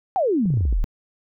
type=exponential sweep; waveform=sine; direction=down; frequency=814 to 30.99 Hz; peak=-17 dBFS; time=0.16-0.84 s; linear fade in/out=0 ms
type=clicks; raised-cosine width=3 ms; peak=-21 dBFS; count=8; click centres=0.457 / 0.504 / 0.54 / 0.573 / 0.608 / 0.653 / 0.727 / 0.842 s
effects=none